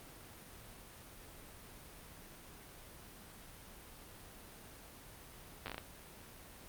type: slowing click train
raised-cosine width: 0.3 ms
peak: -25 dBFS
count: 7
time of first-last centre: 5.66-5.781 s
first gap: 9 ms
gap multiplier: 1.32
effects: pink hiss -54 dBFS RMS until 6.68 s + Opus 32 kbps